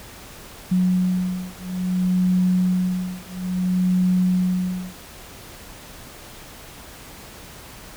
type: beating tone pair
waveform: sine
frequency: 182.5 / 183.09 Hz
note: F#3 / F#3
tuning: -24 / -18 cents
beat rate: 0.59 Hz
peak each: -21 dBFS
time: 0.71-4.94 s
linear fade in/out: 10 ms
effects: pink hiss -41 dBFS RMS until 7.96 s